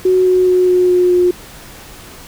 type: tone with pitch steps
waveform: sine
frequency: 370 / 367.4 / 364.9 / 362.4 / 359.9 / 357.4 Hz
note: F#4 / F#4 / F#4 / F#4 / F#4 / F4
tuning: 0 / -12 / -24 / -36 / -48 / +40 cents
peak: -8 dBFS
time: 0.05-1.31 s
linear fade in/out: 5 ms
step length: 210 ms
effects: pink hiss -36 dBFS RMS until 2.27 s